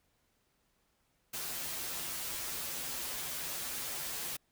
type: noise with comb filter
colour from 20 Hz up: white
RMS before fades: -39 dBFS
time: 1.33-4.37 s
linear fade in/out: 10 ms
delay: 10 ms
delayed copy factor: -0.9
effects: pink hiss -75 dBFS RMS until 4.51 s